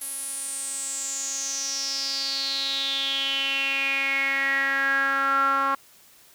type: tone with band-pass filter sweep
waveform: sawtooth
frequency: 273.3 Hz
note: C#4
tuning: 24 cents flat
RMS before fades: -26 dBFS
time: 0.01-5.75 s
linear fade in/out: 5 ms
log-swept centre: 11000 to 1200 Hz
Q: 8.1
effects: white hiss -54 dBFS RMS until 6.34 s